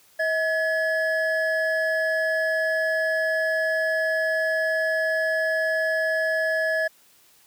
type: tone pair together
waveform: triangle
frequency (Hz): 639.7 / 1698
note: D#5 / G#6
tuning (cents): +48 / +38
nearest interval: octave + perfect fourth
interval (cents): 1690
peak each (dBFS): -22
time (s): 0.19-6.88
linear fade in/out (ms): 10
effects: white hiss -57 dBFS RMS until 7.46 s + high-pass 60 Hz 12 dB/octave